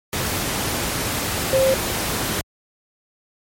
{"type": "tone in noise", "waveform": "sine", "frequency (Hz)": 530, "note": "C5", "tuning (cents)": 22, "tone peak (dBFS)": -14, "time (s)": [1.53, 1.74], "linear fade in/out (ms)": 0, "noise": "pink", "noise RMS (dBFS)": -23, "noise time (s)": [0.13, 2.41], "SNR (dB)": 6, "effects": ["high-pass 60 Hz 12 dB/octave", "MP3 64 kbps"]}